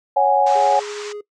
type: chord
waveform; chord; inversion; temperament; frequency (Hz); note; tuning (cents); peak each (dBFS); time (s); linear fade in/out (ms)
sine; C# suspended fourth; none; equal; 554.4 / 740 / 830.6; C#5 / F#5 / G#5; 0 / 0 / 0; -18 / -18 / -15; 0.16-0.8; 10
type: band-pass noise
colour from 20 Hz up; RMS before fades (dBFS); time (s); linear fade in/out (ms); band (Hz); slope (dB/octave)
pink; -35; 0.46-1.13; 10; 890 to 7600; 48
type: tone with tremolo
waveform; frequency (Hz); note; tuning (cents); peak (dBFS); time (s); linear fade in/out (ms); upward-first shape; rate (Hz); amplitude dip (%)
triangle; 415.3; G#4; 0; -25; 0.55-1.21; 5; triangle; 12; 25
effects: noise-tail reverb RT60 0.1 s tail -20 dB re dry